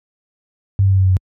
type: tone with pitch steps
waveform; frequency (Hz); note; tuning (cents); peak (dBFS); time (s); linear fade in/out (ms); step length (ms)
sine; 98 / 96.93 / 95.87 / 94.83 / 93.79 / 92.77; G2 / G2 / G2 / F#2 / F#2 / F#2; 0 / -19 / -38 / +43 / +24 / +5; -9; 0.79-1.168; 0; 63
effects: high-pass 60 Hz 12 dB/octave